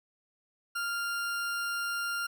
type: tone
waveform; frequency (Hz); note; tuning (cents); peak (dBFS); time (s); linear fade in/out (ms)
40% pulse; 1396.9; F6; 0; -30; 0.75-2.27; 10
effects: none